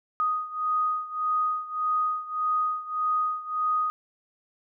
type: beating tone pair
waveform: sine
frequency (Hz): 1244.5 / 1246.2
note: D#6 / D#6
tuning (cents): 0 / +2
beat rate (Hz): 1.7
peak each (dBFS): -26 / -29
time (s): 0.2-3.9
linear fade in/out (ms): 0
effects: none

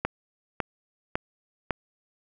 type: click train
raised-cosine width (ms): 0.5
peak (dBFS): -10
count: 4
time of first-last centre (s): 0.05-1.707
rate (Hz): 1.81
effects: none

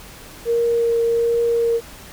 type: tone with vibrato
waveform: sine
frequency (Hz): 466.2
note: A#4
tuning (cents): 0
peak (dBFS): -15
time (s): 0.45-1.81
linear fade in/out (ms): 50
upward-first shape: triangle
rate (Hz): 1.3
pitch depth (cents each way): 12
effects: pink hiss -40 dBFS RMS until 2.12 s

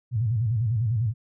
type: tone with vibrato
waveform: sine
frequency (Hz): 113.8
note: A#2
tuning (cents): -41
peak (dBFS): -21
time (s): 0.11-1.14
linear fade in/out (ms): 50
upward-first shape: square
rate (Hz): 10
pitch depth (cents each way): 140
effects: none

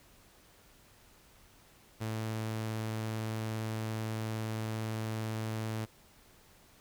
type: tone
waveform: sawtooth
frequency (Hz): 110.3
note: A2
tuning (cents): +5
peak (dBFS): -30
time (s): 2-5.86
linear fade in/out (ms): 20
effects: pink hiss -61 dBFS RMS until 6.8 s

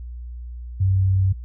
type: tone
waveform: sine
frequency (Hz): 95.3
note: G2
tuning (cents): -48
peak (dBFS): -15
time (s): 0.8-1.33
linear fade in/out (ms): 10
effects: added 60 Hz sine -31 dBFS peak until 1.44 s

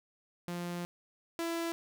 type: tone pair in turn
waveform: sawtooth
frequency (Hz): 174.61 / 334.4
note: F3 / E4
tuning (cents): 0 / +25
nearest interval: major seventh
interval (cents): 1125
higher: second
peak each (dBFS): -32 / -29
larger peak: second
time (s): 0.48-0.85 / 1.39-1.72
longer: first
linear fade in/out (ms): 0
effects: none

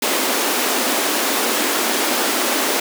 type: high-pass noise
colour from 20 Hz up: pink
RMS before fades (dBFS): -19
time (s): 0.02-2.8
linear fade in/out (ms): 5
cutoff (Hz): 240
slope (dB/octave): 48
effects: none

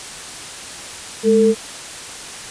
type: tone pair together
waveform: sine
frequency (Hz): 210.1 / 447.1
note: G#3 / A4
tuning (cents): +20 / +28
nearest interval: octave + minor second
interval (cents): 1308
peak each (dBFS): -15 / -11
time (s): 1.23-1.55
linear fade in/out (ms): 50
effects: white hiss -32 dBFS RMS until 2.5 s + resampled to 22050 Hz

